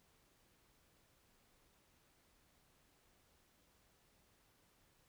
silence, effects pink hiss -73 dBFS RMS until 5.08 s

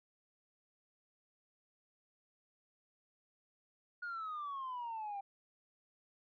sine exponential sweep, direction down, 1452 to 784 Hz, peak -38 dBFS, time 4.02-5.21 s, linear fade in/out 10 ms, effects tanh soft clip ceiling -37 dBFS

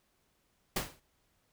pink noise with exponential decay, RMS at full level -29 dBFS, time 0.76-1 s, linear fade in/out 5 ms, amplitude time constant 51 ms, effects pink hiss -74 dBFS RMS until 1.52 s

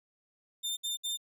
sawtooth tone bursts, 3604 Hz, A7, 41 cents sharp, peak -29 dBFS, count 3, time 0.63-1.174 s, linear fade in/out 20 ms, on 140 ms, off 62 ms, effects none

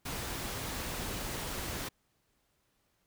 pink noise, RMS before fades -38 dBFS, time 0.05-1.89 s, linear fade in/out 10 ms, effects pink hiss -75 dBFS RMS until 3.06 s

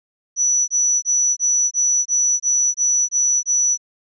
sine tone bursts, 5920 Hz, F#8, in tune, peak -14 dBFS, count 10, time 0.36-3.776 s, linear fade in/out 50 ms, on 320 ms, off 24 ms, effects none

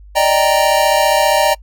square chord, Eb major seventh, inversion third, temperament equal, 587.3 / 622.3 / 784 / 932.3 Hz, D5 / Eb5 / G5 / Bb5, 0 / 0 / 0 / 0 cents, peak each -17 dBFS, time 0.15-1.55 s, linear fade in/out 20 ms, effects noise-tail reverb RT60 0.1 s tail -25 dB re dry + added 50 Hz sine -36 dBFS peak until 1.62 s

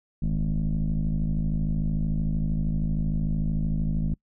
sine tone with frequency modulation, 100 Hz, G2, 35 cents sharp, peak -21 dBFS, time 0.22-4.14 s, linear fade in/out 5 ms, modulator 53.1 Hz, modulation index 2.2, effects noise-tail reverb RT60 0.1 s tail -26 dB re dry + tanh soft clip ceiling -19 dBFS

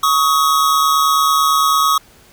square tone pair together, 1116 / 1265 Hz, C#6 / D#6, +11 / +28 cents, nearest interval major second, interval 217 cents, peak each -15 dBFS, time 0.03-1.98 s, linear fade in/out 5 ms, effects pink hiss -47 dBFS RMS until 2.32 s

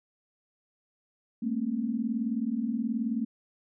sine tone cluster, 211.5 / 230.3 / 270.3 Hz, G#3 / A#3 / C#4, +32 / -21 / -44 cents, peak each -34 / -29 / -34 dBFS, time 1.42-3.25 s, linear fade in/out 10 ms, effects none

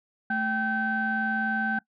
sine tone cluster, 219.1 / 779 / 1542 Hz, A3 / G5 / G6, -7 / -11 / -29 cents, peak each -29 / -30 / -26 dBFS, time 0.3-1.79 s, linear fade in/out 5 ms, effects noise-tail reverb RT60 0.1 s tail -21 dB re dry + tanh soft clip ceiling -17 dBFS

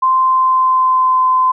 sine tone with pitch glide, 1041 to 1027.9 Hz, C6 to C6, -9 to -31 cents, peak -9 dBFS, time 0.02-1.52 s, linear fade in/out 10 ms, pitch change -22 cents, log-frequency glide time 0.21-1.22 s, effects none

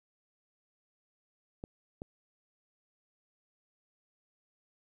clicks, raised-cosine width 2 ms, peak -27 dBFS, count 2, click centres 1.639 / 2.019 s, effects 11-bit

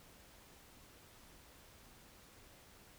silence, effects pink hiss -61 dBFS RMS until 2.98 s

